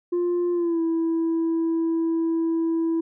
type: tone with pitch glide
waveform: sine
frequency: 350.7 to 329.1 Hz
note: F4 to E4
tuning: +7 to -3 cents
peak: -18 dBFS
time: 0.12-3.01 s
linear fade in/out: 10 ms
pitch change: -110 cents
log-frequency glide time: 0.53-0.81 s
effects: tanh soft clip ceiling -19 dBFS